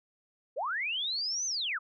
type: linear two-way sweep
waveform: sine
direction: up then down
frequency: 440 to 6272 to 1127 Hz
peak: -30 dBFS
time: 0.56-1.79 s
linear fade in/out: 20 ms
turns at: 1.46 s
effects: none